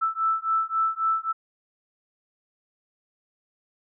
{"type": "beating tone pair", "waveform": "sine", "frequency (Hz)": [1318.5, 1322.2], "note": ["E6", "E6"], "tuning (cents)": [0, 5], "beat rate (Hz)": 3.7, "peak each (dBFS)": [-25, -25], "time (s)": [0.01, 1.33], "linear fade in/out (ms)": 20, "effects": []}